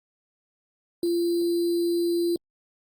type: tone with sample-and-hold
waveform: sine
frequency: 343.2 Hz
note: F4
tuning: 30 cents flat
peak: -21 dBFS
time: 1.03-2.36 s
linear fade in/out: 2 ms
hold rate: 4410 Hz
effects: Opus 24 kbps